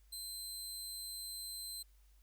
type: tone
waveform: 20% pulse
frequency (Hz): 4100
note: C8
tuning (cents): -36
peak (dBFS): -37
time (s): 0.12-1.83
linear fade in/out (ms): 10
effects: added 50 Hz sine -62 dBFS peak until 2.22 s + white hiss -75 dBFS RMS until 2.22 s